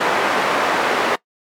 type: band-pass noise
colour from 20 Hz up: white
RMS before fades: -18 dBFS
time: 0-1.16 s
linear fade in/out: 10 ms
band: 320 to 1400 Hz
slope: 12 dB/octave
effects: noise-tail reverb RT60 0.1 s tail -20 dB re dry + MP3 96 kbps